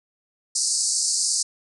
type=band-pass noise; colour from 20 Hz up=white; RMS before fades=-23 dBFS; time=0.55-1.43 s; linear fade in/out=10 ms; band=4400 to 9400 Hz; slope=96 dB/octave; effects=none